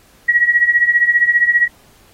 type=tone with tremolo; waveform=sine; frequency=1914 Hz; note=A#6; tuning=45 cents sharp; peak=-6 dBFS; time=0.28-1.68 s; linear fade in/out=10 ms; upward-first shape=triangle; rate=15 Hz; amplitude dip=85%; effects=pink hiss -50 dBFS RMS until 2.13 s + AAC 48 kbps